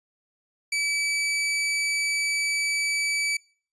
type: tone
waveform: sawtooth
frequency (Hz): 2300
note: D7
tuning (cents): -37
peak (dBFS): -20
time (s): 0.72-3.37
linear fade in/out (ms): 5
effects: noise-tail reverb RT60 0.5 s tail -26 dB re dry + resampled to 24000 Hz